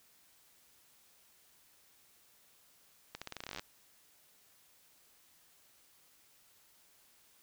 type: accelerating click train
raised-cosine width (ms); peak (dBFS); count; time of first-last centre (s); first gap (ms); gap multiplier
0.2; -24; 16; 3.15-3.595; 66; 0.87
effects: white hiss -66 dBFS RMS until 7.42 s